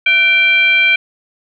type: tone with frequency modulation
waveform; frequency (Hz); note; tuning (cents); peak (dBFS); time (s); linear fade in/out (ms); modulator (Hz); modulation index
sine; 2355; D7; +4; -8; 0.06-0.96; 5; 843; 0.66
effects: none